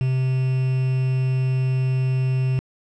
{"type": "tone with quantisation", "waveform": "triangle", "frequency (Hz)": 130, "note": "C3", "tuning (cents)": -11, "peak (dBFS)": -16, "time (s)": [0.01, 2.59], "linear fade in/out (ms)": 0, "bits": 6, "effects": ["low-pass 4000 Hz 12 dB/octave"]}